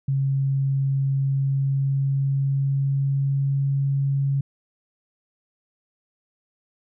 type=tone with pitch glide; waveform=sine; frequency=136.5 to 138.25 Hz; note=C#3 to C#3; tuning=-26 to -4 cents; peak=-19 dBFS; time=0.08-4.41 s; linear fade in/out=5 ms; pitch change=+22 cents; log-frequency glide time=1.14-3.67 s; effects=none